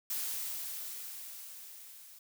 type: noise with level ramp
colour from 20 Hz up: blue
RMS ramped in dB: -35 to -54 dBFS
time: 0.1-2.19 s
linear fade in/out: 5 ms
effects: none